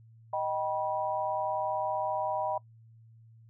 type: chord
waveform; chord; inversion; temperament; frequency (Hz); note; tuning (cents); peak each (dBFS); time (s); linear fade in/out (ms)
sine; Eb augmented; none; just; 622.3 / 777.8 / 972.3; Eb5 / G5 / B5; 0 / -14 / -27; -33; 0.33-2.58; 5
effects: noise-tail reverb RT60 0.1 s tail -23 dB re dry + added 113 Hz sine -53 dBFS peak until 3.49 s